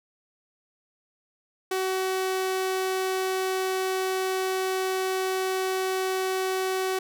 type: tone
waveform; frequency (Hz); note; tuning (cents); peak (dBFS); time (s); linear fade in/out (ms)
sawtooth; 376.8; F#4; +32; -21; 1.71-6.99; 5
effects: none